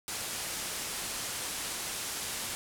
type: low-pass noise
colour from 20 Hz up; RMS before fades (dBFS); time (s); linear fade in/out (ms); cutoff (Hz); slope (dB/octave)
white; -37; 0.08-2.55; 0; 11000; 24
effects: none